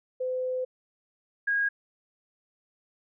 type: tone pair in turn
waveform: sine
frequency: 510 / 1637 Hz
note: C5 / G#6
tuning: -44 / -25 cents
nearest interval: octave + minor sixth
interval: 2019 cents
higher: second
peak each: -27 / -23 dBFS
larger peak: second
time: 0.2-0.65 / 1.47-1.69 s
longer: first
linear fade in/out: 10 ms
effects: none